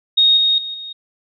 sine tone with level steps, 3729 Hz, A#7, in tune, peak -9 / -12 / -24 / -28 dBFS, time 0.17-0.93 s, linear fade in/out 10 ms, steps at 0.37 / 0.58 / 0.74 s, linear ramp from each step 2 ms, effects none

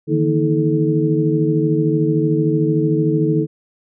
sine tone cluster, 150.7 / 164 / 234 / 317.8 / 434 Hz, D3 / E3 / A#3 / D#4 / A4, +45 / -9 / +7 / +37 / -24 cents, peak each -18 / -23 / -26 / -18 / -20 dBFS, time 0.07-3.47 s, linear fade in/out 50 ms, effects none

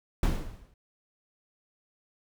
brown noise with exponential decay, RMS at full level -21 dBFS, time 0.23-0.74 s, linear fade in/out 2 ms, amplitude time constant 110 ms, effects none

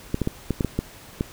clicks, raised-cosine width 3 ms, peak -9 dBFS, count 8, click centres 0.144 / 0.217 / 0.274 / 0.507 / 0.608 / 0.647 / 0.79 / 1.209 s, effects pink hiss -45 dBFS RMS until 1.32 s

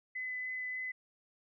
sine tone with vibrato, 2015 Hz, B6, 34 cents sharp, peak -36 dBFS, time 0.15-0.92 s, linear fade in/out 10 ms, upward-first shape sine, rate 3.4 Hz, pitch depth 8 cents each way, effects none

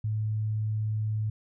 sine tone, 107.9 Hz, A2, 33 cents flat, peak -26 dBFS, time 0.04-1.3 s, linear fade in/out 5 ms, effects none

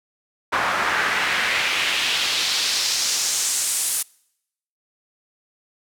pink noise with band-pass filter sweep, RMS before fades -22 dBFS, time 0.52-4.03 s, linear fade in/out 10 ms, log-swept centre 1200 to 10000 Hz, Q 1.7, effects noise-tail reverb RT60 0.8 s tail -26 dB re dry

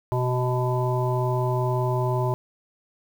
harmonic tone, 125.4 Hz, B2, 27 cents sharp, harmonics 1 / 3 / 5 / 7 / 8, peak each -23 / -28 / -30 / -31 / -32 dBFS, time 0.12-2.34 s, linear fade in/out 0 ms, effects 8-bit

